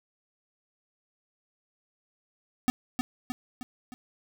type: tone with echo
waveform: square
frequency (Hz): 251.2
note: B3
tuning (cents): +30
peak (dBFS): -21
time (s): 2.68-2.7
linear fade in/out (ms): 0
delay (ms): 310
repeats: 4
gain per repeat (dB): -5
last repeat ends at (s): 3.94
effects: none